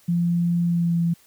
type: tone with pitch glide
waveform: sine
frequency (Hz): 172.2 to 169.24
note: F3 to E3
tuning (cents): -24 to +46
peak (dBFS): -18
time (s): 0.08-1.14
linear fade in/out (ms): 10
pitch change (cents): -30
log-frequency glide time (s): 0.65-0.97
effects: white hiss -56 dBFS RMS until 1.26 s